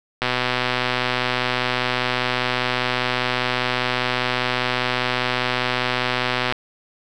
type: click train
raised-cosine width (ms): 0.3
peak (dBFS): -4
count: 789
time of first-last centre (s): 0.22-6.524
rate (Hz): 125
effects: none